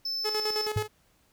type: tone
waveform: triangle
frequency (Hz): 5274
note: E8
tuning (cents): 0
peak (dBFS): -28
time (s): 0.05-0.67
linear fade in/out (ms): 5
type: tone with tremolo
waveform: sawtooth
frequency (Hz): 426.6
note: G#4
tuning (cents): +46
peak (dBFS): -24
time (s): 0.24-0.88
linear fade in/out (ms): 20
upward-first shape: square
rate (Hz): 9.4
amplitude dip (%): 65
type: tone with exponential decay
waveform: sine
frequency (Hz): 105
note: G#2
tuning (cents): +19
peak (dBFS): -21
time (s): 0.76-0.88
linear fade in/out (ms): 5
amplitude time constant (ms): 25
effects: pink hiss -66 dBFS RMS until 1.32 s